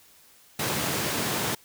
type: high-pass noise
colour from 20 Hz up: pink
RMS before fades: -28 dBFS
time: 0.59-1.55 s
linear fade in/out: 5 ms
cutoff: 110 Hz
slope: 24 dB/octave
effects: white hiss -56 dBFS RMS until 1.64 s